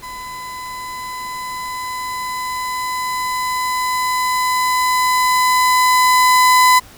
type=tone with level ramp; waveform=35% pulse; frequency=1007 Hz; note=B5; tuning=33 cents sharp; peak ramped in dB=-27 to -6 dBFS; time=0.02-6.8 s; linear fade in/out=20 ms; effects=pink hiss -42 dBFS RMS until 6.97 s